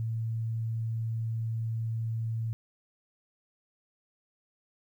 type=tone; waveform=sine; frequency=113.1 Hz; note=A2; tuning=48 cents sharp; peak=-29 dBFS; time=0-2.53 s; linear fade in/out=0 ms; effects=11-bit